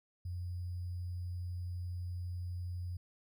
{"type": "tone with sample-and-hold", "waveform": "sine", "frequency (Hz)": 88.8, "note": "F2", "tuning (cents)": 29, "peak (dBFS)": -37, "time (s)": [0.25, 2.97], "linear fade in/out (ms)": 5, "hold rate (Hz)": 4900, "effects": []}